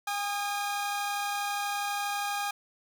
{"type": "tone pair together", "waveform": "sawtooth", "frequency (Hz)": [811.9, 1234], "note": ["G#5", "D#6"], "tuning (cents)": [-39, -15], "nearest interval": "perfect fifth", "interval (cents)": 724, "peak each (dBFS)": [-27, -32], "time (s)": [0.07, 2.51], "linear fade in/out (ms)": 5, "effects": []}